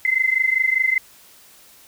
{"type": "tone pair together", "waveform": "sine", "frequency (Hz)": [2049, 2074], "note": ["C7", "C7"], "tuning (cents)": [-37, -16], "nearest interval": "unison", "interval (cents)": 21, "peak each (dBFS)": -19, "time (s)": [0.05, 0.98], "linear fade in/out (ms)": 2, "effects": ["white hiss -49 dBFS RMS until 1.87 s"]}